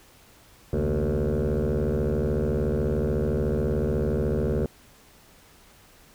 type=tone with frequency modulation; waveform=sine; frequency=155.8 Hz; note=D#3; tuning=3 cents sharp; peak=-19 dBFS; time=0.73-4.66 s; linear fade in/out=2 ms; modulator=73.8 Hz; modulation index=4.9; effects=tanh soft clip ceiling -21 dBFS + pink hiss -54 dBFS RMS until 6.14 s